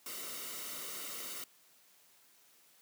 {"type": "noise with comb filter", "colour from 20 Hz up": "white", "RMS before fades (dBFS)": -43, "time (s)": [0.06, 1.44], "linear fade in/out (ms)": 2, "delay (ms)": 1.2, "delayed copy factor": -0.6, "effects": ["white hiss -65 dBFS RMS until 2.81 s", "high-pass 150 Hz 12 dB/octave"]}